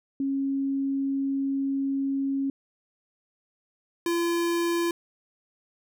sine / square tone pair in turn, 273.5 / 341 Hz, C#4 / F4, -23 / -41 cents, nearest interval major third, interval 382 cents, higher second, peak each -24 dBFS, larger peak neither, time 0.2-2.5 / 4.06-4.91 s, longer first, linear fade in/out 2 ms, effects none

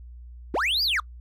triangle linear two-way sweep, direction up then down, 236.8 to 4973 to 1096 Hz, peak -20 dBFS, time 0.54-1 s, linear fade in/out 2 ms, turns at 0.83 s, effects noise-tail reverb RT60 0.1 s tail -26 dB re dry + added 60 Hz sine -40 dBFS peak until 1.2 s

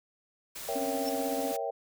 white noise, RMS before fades -41 dBFS, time 0.55-1.57 s, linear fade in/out 10 ms
sine chord, A# diminished seventh, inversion none, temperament equal, 466.2 / 554.4 / 659.3 / 784 Hz, A#4 / C#5 / E5 / G5, 0 / 0 / 0 / 0 cents, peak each -36 dBFS, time 0.68-1.71 s, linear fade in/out 10 ms
sine tone with tremolo, 272.6 Hz, C#4, 29 cents flat, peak -30 dBFS, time 0.75-1.52 s, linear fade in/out 10 ms, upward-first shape triangle, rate 16 Hz, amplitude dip 80%
sine tone with exponential growth, 5420 Hz, E8, 47 cents sharp, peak -32 dBFS, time 1.01-1.09 s, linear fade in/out 2 ms, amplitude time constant 17 ms
effects none

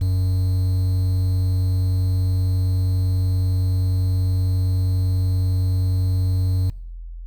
triangle tone with quantisation, 92.5 Hz, F#2, in tune, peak -15 dBFS, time 0.01-6.7 s, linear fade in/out 5 ms, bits 7, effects noise-tail reverb RT60 0.7 s tail -22 dB re dry + added 42 Hz sine -31 dBFS peak until 7.26 s

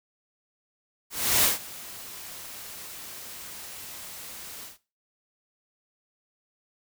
white noise with ADSR envelope, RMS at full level -20 dBFS, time 1.1-4.78 s, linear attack 330 ms, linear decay 150 ms, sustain -21 dB, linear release 140 ms, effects noise-tail reverb RT60 0.3 s tail -17 dB re dry

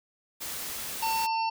white noise, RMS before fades -36 dBFS, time 0.4-1.27 s, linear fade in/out 20 ms
harmonic tone, 899 Hz, A5, 37 cents sharp, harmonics 1 / 3 / 5 / 6, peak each -26 / -36 / -40 / -42 dBFS, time 1.02-1.5 s, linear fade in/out 10 ms
effects none

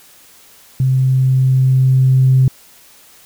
sine tone with level ramp, 130.81 Hz, C3, in tune, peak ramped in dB -10 to -6 dBFS, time 0.8-2.48 s, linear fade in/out 2 ms, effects tanh soft clip ceiling -2 dBFS + white hiss -45 dBFS RMS until 3.25 s

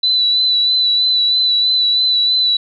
sine tone with vibrato, 3979 Hz, B7, 12 cents sharp, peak -11 dBFS, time 0.03-2.57 s, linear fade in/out 5 ms, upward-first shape sine, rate 3.1 Hz, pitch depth 26 cents each way, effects none

